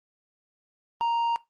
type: tone with tanh clipping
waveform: sine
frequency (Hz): 932.3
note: A#5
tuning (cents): 0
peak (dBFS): -24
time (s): 1.01-1.36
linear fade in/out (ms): 0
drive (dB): 6
effects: noise-tail reverb RT60 0.2 s tail -19 dB re dry + Opus 24 kbps